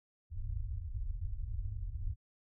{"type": "low-pass noise", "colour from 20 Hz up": "pink", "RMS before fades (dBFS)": -38, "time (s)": [0.3, 2.16], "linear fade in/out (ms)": 50, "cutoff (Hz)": 110, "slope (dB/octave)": 96, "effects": []}